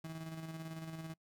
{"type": "tone with tremolo", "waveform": "35% pulse", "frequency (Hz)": 161.4, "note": "E3", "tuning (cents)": -36, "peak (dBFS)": -40, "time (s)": [0.04, 1.14], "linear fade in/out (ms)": 5, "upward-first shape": "square", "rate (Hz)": 18, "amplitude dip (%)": 40, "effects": ["noise-tail reverb RT60 0.1 s tail -25 dB re dry"]}